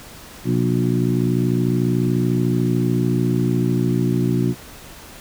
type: harmonic tone with a mistuned harmonic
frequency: 60.2 Hz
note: B1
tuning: 44 cents flat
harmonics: 2 / 3 / 4 / 5 / 6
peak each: -20 / -22 / -23 / -24 / -25 dBFS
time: 0.44-4.55 s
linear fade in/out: 50 ms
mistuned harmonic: 2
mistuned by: +91 cents
effects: pink hiss -40 dBFS RMS until 5.2 s